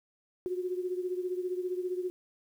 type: beating tone pair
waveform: sine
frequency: 361 / 376 Hz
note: F#4 / F#4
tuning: -43 / +28 cents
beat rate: 15 Hz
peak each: -32 / -37 dBFS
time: 0.46-2.1 s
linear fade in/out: 0 ms
effects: 10-bit